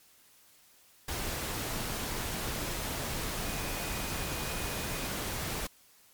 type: tone in noise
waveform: sine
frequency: 2477 Hz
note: D#7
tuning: 8 cents flat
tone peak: -46 dBFS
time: 3.45-5.07 s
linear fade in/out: 5 ms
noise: pink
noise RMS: -35 dBFS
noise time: 1.08-5.67 s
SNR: -14 dB
effects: white hiss -61 dBFS RMS until 6.13 s + MP3 96 kbps